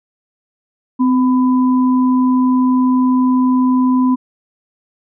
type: tone pair together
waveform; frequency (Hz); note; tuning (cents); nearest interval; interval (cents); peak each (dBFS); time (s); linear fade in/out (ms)
sine; 256 / 1000; C4 / B5; -38 / +21; 2 octaves; 2359; -10 / -21; 0.99-4.16; 20
effects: none